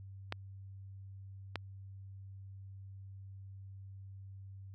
clicks, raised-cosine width 0.3 ms, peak -20 dBFS, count 2, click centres 0.324 / 1.557 s, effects added 97 Hz sine -47 dBFS peak until 4.74 s

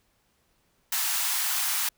white high-pass noise, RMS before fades -27 dBFS, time 0.92-1.89 s, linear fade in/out 5 ms, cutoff 760 Hz, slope 48 dB/octave, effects pink hiss -69 dBFS RMS until 1.97 s

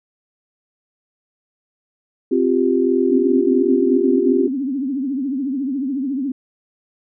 sine chord, C suspended fourth, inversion none, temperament equal, 261.6 / 349.2 / 392 Hz, C4 / F4 / G4, 0 / 0 / 0 cents, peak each -18 dBFS, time 2.31-4.48 s, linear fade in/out 10 ms
sine tone with vibrato, 270 Hz, C#4, 45 cents flat, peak -19 dBFS, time 3.1-6.32 s, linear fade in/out 5 ms, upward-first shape triangle, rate 14 Hz, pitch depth 160 cents each way
effects none

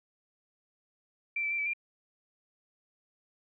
sine tone with pitch steps, 2347 / 2318 / 2356 / 2302 / 2386 Hz, D7 / D7 / D7 / D7 / D7, -2 / -23 / +5 / -35 / +27 cents, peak -29 dBFS, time 1.36-1.735 s, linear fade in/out 5 ms, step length 75 ms, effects none

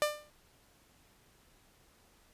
sawtooth tone with exponential decay, 597 Hz, D5, 28 cents sharp, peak -20 dBFS, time 0.02-0.3 s, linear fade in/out 0 ms, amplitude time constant 59 ms, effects pink hiss -65 dBFS RMS until 2.33 s + resampled to 32000 Hz

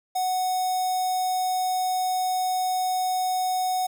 square tone with notch filter, 740 Hz, F#5, in tune, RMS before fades -25 dBFS, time 0.15-3.87 s, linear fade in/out 10 ms, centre 2400 Hz, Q 0.99, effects 9-bit

